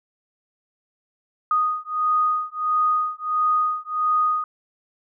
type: beating tone pair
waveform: sine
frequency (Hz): 1240 / 1241.5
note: D#6 / D#6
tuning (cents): -6 / -4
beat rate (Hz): 1.5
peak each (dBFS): -22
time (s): 1.51-4.44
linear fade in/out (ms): 2
effects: none